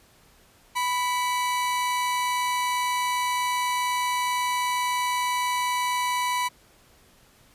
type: tone pair together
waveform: 40% pulse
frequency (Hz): 987.8 / 2284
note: B5 / D7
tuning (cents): 0 / -49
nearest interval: octave + minor third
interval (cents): 1451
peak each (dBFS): -23 / -32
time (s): 0.75-6.49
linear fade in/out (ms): 20
effects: pink hiss -57 dBFS RMS until 7.54 s + resampled to 32000 Hz